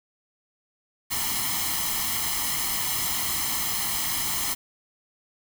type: noise with comb filter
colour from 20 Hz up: white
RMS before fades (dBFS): -27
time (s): 1.1-4.55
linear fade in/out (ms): 20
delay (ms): 0.97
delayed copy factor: +0.75
effects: none